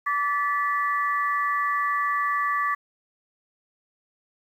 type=tone cluster; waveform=sine; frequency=1156 / 1744 / 1963 Hz; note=D6 / A6 / B6; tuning=-28 / -16 / -11 cents; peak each=-23 / -30 / -30 dBFS; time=0.06-2.75 s; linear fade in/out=10 ms; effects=9-bit